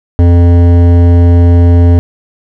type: tone with hard clipping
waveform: triangle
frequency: 86.5 Hz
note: F2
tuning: 16 cents flat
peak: -4 dBFS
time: 0.19-1.99 s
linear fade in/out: 0 ms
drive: 17 dB
effects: none